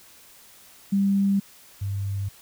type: tone pair in turn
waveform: sine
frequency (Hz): 197.7 / 99.22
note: G3 / G2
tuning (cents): +15 / +21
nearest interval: octave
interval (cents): 1194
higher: first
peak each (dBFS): -18 / -25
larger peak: first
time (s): 0.92-1.4 / 1.81-2.29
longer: neither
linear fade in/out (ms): 10
effects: white hiss -51 dBFS RMS until 2.41 s